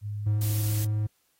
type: tone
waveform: sine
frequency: 103.83 Hz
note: G#2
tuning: in tune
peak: -30 dBFS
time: 0.01-0.42 s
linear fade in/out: 50 ms
type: tone with pitch glide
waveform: triangle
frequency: 105.6 to 106.46 Hz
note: G#2 to G#2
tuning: +29 to +43 cents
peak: -22 dBFS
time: 0.26-1.07 s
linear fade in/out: 10 ms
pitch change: +14 cents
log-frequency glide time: 0.5-0.9 s
type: noise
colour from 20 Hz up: blue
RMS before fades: -35 dBFS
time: 0.41-0.85 s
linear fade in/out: 5 ms
effects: white hiss -70 dBFS RMS until 1.39 s + AAC 48 kbps